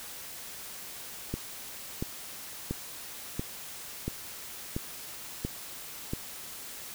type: click train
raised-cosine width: 3 ms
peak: -18 dBFS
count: 8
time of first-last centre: 1.34-6.135 s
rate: 1.46 Hz
effects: white hiss -43 dBFS RMS until 6.94 s